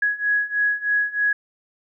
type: beating tone pair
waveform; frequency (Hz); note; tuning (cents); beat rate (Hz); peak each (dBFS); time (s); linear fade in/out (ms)
sine; 1669 / 1672.2; G#6 / G#6; +8 / +11; 3.2; -23 / -21; 0.02-1.33; 5
effects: none